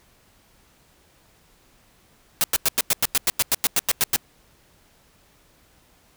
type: noise bursts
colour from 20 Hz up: white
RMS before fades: -19 dBFS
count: 15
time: 2.41-4.161 s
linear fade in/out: 0 ms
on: 29 ms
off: 94 ms
effects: pink hiss -58 dBFS RMS until 6.16 s